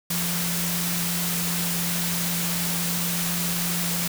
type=tone in noise; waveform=sine; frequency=173 Hz; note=F3; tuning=16 cents flat; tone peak=-28 dBFS; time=0.1-4.08 s; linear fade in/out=5 ms; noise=white; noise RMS=-27 dBFS; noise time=0.1-4.08 s; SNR=-4 dB; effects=none